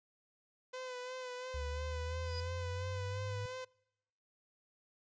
sawtooth tone with vibrato, 505 Hz, B4, 39 cents sharp, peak -38 dBFS, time 0.73-3.65 s, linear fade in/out 10 ms, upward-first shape sine, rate 2.9 Hz, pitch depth 33 cents each way
sine linear sweep, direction up, 70.5 to 103.7 Hz, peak -38 dBFS, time 1.54-3.46 s, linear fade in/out 5 ms
sine tone with exponential growth, 4927 Hz, D#8, 18 cents flat, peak -40 dBFS, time 2.12-2.4 s, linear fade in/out 0 ms, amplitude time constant 59 ms
effects noise-tail reverb RT60 0.9 s tail -26 dB re dry + resampled to 16000 Hz

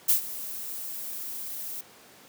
violet noise with ADSR envelope, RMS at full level -19 dBFS, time 0.08-1.81 s, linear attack 15 ms, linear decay 110 ms, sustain -17 dB, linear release 5 ms, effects pink hiss -52 dBFS RMS until 2.28 s + high-pass 200 Hz 12 dB/octave

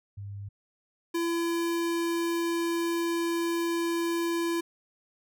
sine / square tone pair in turn, 100.4 / 337.7 Hz, G2 / E4, +42 / +42 cents, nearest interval octave + major sixth, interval 2100 cents, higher second, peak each -36 / -27 dBFS, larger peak second, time 0.17-0.49 / 1.14-4.61 s, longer second, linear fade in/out 10 ms, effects none

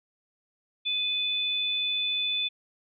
sine tone pair together, 2489 / 3497 Hz, D#7 / A7, 0 / -11 cents, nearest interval tritone, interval 589 cents, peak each -33 / -26 dBFS, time 0.85-2.49 s, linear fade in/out 20 ms, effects none

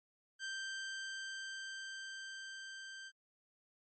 sawtooth tone with level ramp, 1568 Hz, G6, in tune, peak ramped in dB -36 to -44 dBFS, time 0.39-3.12 s, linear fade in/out 50 ms, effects MP3 32 kbps

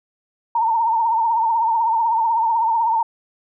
sine tone with vibrato, 911 Hz, A#5, 40 cents flat, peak -15 dBFS, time 0.55-3.03 s, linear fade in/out 5 ms, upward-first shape triangle, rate 16 Hz, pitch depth 82 cents each way, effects none

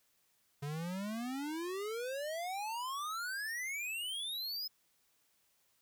square exponential sweep, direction up, 140 to 5150 Hz, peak -38 dBFS, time 0.62-4.68 s, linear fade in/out 10 ms, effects white hiss -74 dBFS RMS until 5.81 s

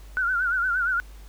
sine tone with vibrato, 1453 Hz, F#6, 32 cents flat, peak -21 dBFS, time 0.17-1 s, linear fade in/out 0 ms, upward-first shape sine, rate 8.6 Hz, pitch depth 94 cents each way, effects added 50 Hz sine -41 dBFS peak until 1.28 s + pink hiss -54 dBFS RMS until 1.28 s

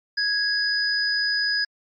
sine tone pair together, 1661.2 / 4978 Hz, G#6 / D#8, 0 / 0 cents, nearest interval octave + perfect fifth, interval 1900 cents, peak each -23 dBFS, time 0.17-1.65 s, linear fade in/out 10 ms, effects MP3 48 kbps

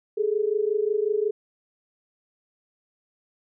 sine tone pair together, 409.6 / 435.1 Hz, G#4 / A4, -24 / -19 cents, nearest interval minor second, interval 105 cents, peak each -24 dBFS, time 0.17-1.31 s, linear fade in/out 10 ms, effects none

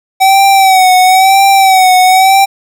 square tone with vibrato, 761 Hz, F#5, 48 cents sharp, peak -4 dBFS, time 0.2-2.46 s, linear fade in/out 20 ms, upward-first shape sine, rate 0.99 Hz, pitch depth 56 cents each way, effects none

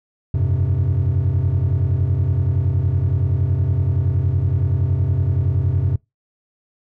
triangle chord, F suspended second, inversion none, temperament equal, 87.31 / 98 / 130.81 Hz, F2 / G2 / C3, 0 / 0 / 0 cents, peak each -17 dBFS, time 0.34-5.96 s, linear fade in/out 5 ms, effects noise-tail reverb RT60 0.2 s tail -26 dB re dry + tanh soft clip ceiling -9 dBFS

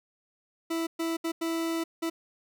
40% pulse tone bursts at uneven times, 329.6 Hz, E4, in tune, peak -27 dBFS, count 5, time 0.7-0.87 / 0.99-1.17 / 1.24-1.32 / 1.41-1.84 / 2.02-2.1 s, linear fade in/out 10 ms, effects none

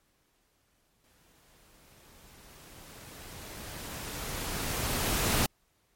pink noise with exponential growth, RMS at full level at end -26 dBFS, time 1.04-5.46 s, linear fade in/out 1 ms, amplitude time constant 960 ms, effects pink hiss -71 dBFS RMS until 5.95 s + MP3 64 kbps

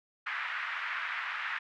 white band-pass noise, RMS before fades -36 dBFS, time 0.26-1.59 s, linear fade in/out 10 ms, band 1200 to 2100 Hz, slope 24 dB/octave, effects none

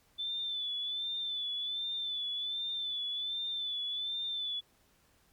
sine tone with vibrato, 3507 Hz, A7, 6 cents flat, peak -33 dBFS, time 0.18-4.61 s, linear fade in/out 20 ms, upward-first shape sine, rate 1.3 Hz, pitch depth 49 cents each way, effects pink hiss -68 dBFS RMS until 5.32 s + MP3 96 kbps

